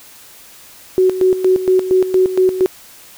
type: tone with tremolo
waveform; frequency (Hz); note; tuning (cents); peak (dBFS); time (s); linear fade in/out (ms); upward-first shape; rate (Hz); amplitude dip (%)
sine; 372.5; F#4; +12; -8; 0.98-2.66; 0; square; 4.3; 70
effects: white hiss -41 dBFS RMS until 3.17 s